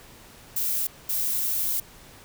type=noise bursts at uneven times; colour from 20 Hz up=violet; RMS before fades=-26 dBFS; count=2; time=0.56-0.87 / 1.09-1.8 s; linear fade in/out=5 ms; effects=pink hiss -49 dBFS RMS until 2.24 s